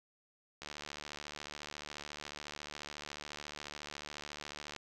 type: click train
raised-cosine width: 0.2 ms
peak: -26 dBFS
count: 308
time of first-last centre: 0.62-4.763 s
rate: 74.1 Hz
effects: none